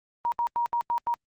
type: tone bursts at uneven times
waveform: sine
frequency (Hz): 947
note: A#5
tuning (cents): +27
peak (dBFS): -23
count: 6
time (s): 0.25-0.32 / 0.39-0.47 / 0.56-0.66 / 0.73-0.81 / 0.9-0.98 / 1.07-1.14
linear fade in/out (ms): 0
effects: Opus 24 kbps